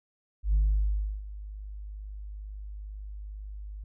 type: tone with ADSR envelope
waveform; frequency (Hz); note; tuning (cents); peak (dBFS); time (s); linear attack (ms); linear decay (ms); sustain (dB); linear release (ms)
sine; 51.1; G#1; -27; -18; 0.43-3.84; 110; 680; -19; 4
effects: tanh soft clip ceiling -18 dBFS